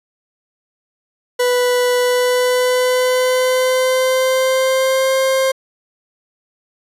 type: tone with pitch glide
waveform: 40% pulse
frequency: 493.9 to 529.3 Hz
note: B4 to C5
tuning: 0 to +20 cents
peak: -12 dBFS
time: 1.39-5.52 s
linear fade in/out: 10 ms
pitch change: +120 cents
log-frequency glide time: 1.99-5.14 s
effects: resampled to 32000 Hz